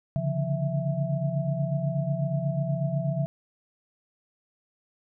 sine tone cluster, 139.3 / 147.5 / 173.1 / 659 Hz, C#3 / D3 / F3 / E5, +9 / +8 / -15 / -1 cents, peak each -28 / -30 / -31 / -33 dBFS, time 0.16-3.26 s, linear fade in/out 0 ms, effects none

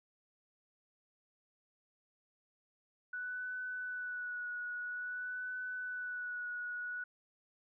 sine tone with vibrato, 1480 Hz, F#6, in tune, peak -38 dBFS, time 3.13-7.04 s, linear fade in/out 5 ms, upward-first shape sine, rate 0.5 Hz, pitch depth 23 cents each way, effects none

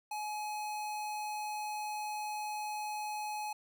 square tone, 845 Hz, G#5, 30 cents sharp, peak -37 dBFS, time 0.11-3.53 s, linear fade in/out 5 ms, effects none

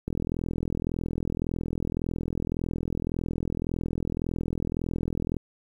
click train, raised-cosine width 3 ms, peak -16 dBFS, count 222, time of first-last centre 0.08-5.367 s, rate 41.8 Hz, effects 9-bit

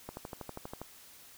click train, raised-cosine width 1 ms, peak -26 dBFS, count 10, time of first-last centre 0.09-0.816 s, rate 12.4 Hz, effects white hiss -55 dBFS RMS until 1.37 s

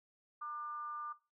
sine tone with frequency modulation, 1196 Hz, D6, 31 cents sharp, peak -40 dBFS, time 0.41-1.13 s, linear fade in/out 10 ms, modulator 272 Hz, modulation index 0.37, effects noise-tail reverb RT60 0.3 s tail -18 dB re dry

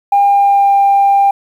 sine tone with pitch glide, 804 to 795.7 Hz, G5 to G5, +44 to +26 cents, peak -5 dBFS, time 0.12-1.31 s, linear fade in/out 5 ms, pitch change -18 cents, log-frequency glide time 0.24-0.77 s, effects tanh soft clip ceiling -3 dBFS + 7-bit

